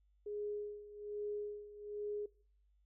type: tone with tremolo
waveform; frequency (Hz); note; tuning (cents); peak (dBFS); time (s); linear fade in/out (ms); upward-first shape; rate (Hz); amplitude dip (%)
sine; 415.3; G#4; 0; -37; 0.26-2.26; 5; sine; 1.2; 80
effects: noise-tail reverb RT60 0.5 s tail -22 dB re dry + added 50 Hz sine -69 dBFS peak until 2.85 s